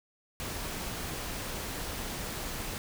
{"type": "noise", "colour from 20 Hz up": "pink", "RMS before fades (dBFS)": -37, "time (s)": [0.4, 2.78], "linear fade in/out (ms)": 0, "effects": []}